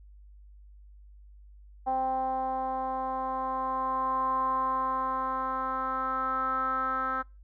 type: tone with low-pass filter sweep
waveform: 10% pulse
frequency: 261.6 Hz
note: C4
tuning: in tune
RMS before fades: -30 dBFS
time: 1.86-7.23 s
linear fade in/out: 20 ms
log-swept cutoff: 810 to 1400 Hz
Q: 8
effects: noise-tail reverb RT60 0.3 s tail -26 dB re dry + added 50 Hz sine -49 dBFS peak until 7.43 s